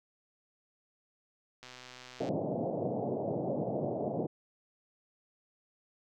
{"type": "click train", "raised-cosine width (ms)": 0.2, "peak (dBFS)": -31, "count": 84, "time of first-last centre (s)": [1.63, 2.289], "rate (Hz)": 126}
{"type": "band-pass noise", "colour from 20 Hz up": "white", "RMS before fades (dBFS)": -34, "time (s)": [2.2, 4.27], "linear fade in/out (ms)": 10, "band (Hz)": [110, 710], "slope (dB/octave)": 48}
{"effects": []}